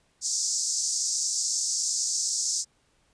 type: band-pass noise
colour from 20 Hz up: white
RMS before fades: -28 dBFS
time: 0.21-2.65 s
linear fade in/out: 50 ms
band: 5000 to 7800 Hz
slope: 48 dB/octave
effects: pink hiss -67 dBFS RMS until 3.13 s + resampled to 22050 Hz